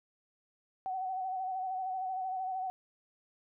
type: tone with vibrato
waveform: sine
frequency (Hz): 752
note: F#5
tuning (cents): +28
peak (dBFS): -33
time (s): 0.86-2.7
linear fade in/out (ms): 0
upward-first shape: sine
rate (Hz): 13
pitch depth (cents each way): 39
effects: none